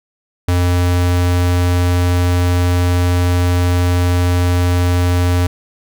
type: tone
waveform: square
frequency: 88.7 Hz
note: F2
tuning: 27 cents sharp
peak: -12 dBFS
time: 0.48-5.47 s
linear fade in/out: 5 ms
effects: none